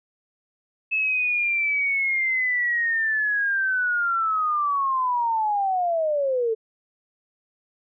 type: linear sweep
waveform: sine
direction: down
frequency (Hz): 2608 to 434.7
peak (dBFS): -20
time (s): 0.91-6.55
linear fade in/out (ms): 20
effects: none